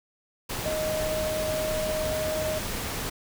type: tone in noise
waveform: sine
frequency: 622.3 Hz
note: D#5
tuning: in tune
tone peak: -27 dBFS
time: 0.65-2.59 s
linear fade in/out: 10 ms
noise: pink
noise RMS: -32 dBFS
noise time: 0.49-3.1 s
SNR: +2 dB
effects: none